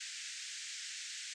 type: band-pass noise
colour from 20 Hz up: white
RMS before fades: -45 dBFS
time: 0-1.34 s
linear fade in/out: 10 ms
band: 1600 to 7900 Hz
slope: 48 dB/octave
effects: resampled to 22050 Hz